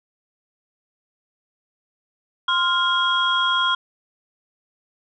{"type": "tone cluster", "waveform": "sine", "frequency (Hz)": [1043, 1403, 3289], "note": ["C6", "F6", "G#7"], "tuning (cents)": [-6, 8, -18], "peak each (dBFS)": -21, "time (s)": [2.48, 3.75], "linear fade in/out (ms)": 5, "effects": ["tanh soft clip ceiling -8 dBFS"]}